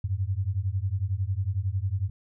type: beating tone pair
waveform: sine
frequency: 91 / 102 Hz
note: F#2 / G#2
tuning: -28 / -31 cents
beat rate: 11 Hz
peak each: -28 dBFS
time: 0.04-2.1 s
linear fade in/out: 5 ms
effects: none